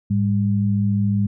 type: tone pair together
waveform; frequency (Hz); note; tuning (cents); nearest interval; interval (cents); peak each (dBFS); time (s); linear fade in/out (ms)
sine; 106.11 / 200.3; G#2 / G3; +38 / +38; major seventh; 1100; -19; 0.1-1.27; 10
effects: none